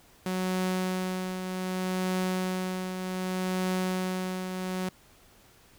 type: tone with tremolo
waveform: sawtooth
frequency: 185 Hz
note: F#3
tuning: in tune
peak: -22 dBFS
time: 0.26-4.89 s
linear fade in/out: 2 ms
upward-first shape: triangle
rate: 0.65 Hz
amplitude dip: 55%
effects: pink hiss -58 dBFS RMS until 5.78 s